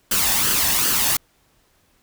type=noise with flanger; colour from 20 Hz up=white; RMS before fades=-19 dBFS; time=0.11-1.17 s; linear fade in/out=5 ms; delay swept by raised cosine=0.64 to 1.14 ms; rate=2.6 Hz; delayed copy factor=+0.55; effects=pink hiss -61 dBFS RMS until 2.02 s